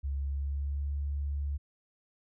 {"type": "tone with pitch glide", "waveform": "sine", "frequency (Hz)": [69.2, 71.31], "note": ["C#2", "C#2"], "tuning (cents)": [-2, 50], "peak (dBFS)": -30, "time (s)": [0.03, 1.58], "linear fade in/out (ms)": 20, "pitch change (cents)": 52, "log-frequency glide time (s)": [0.14, 0.92], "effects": []}